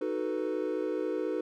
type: chord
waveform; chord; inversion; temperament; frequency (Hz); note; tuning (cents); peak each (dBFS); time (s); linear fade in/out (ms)
triangle; B dominant seventh; first; equal; 311.1 / 370 / 440 / 493.9; D#4 / F#4 / A4 / B4; 0 / 0 / 0 / 0; -33; 0.01-1.41; 5
effects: none